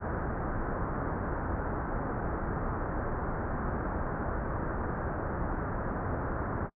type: low-pass noise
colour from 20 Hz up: pink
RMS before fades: -33 dBFS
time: 0-6.7 s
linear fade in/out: 50 ms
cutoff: 1600 Hz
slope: 48 dB/octave
effects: noise-tail reverb RT60 0.1 s tail -25 dB re dry